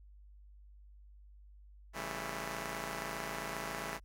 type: chord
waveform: 5% pulse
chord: A dominant seventh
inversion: first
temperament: just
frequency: 137.5 / 165 / 198 / 220 Hz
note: C#3 / E3 / G3 / A3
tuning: -14 / +2 / +18 / 0 cents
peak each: -34 dBFS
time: 1.93-4 s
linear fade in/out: 50 ms
effects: added 50 Hz sine -54 dBFS peak until 4.04 s + AAC 64 kbps